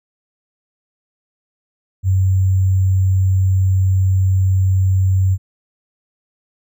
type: tone with sample-and-hold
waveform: sine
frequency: 94.4 Hz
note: F#2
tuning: 35 cents sharp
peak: -11 dBFS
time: 2.03-5.38 s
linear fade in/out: 50 ms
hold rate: 7350 Hz
effects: none